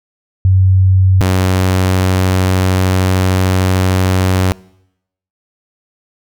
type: tone pair in turn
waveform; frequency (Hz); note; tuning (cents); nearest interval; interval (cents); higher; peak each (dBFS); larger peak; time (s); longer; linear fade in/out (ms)
sine / sawtooth; 94.3 / 93.22; F#2 / F#2; +33 / +13; unison; 20; first; -6; neither; 0.45-1.21 / 1.21-4.52; second; 0
effects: noise-tail reverb RT60 0.8 s tail -23 dB re dry